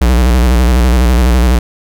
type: tone with vibrato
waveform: square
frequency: 61.1 Hz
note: B1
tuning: 18 cents flat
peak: -7 dBFS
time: 0.01-1.59 s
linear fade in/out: 5 ms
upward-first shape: square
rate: 12 Hz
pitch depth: 91 cents each way
effects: none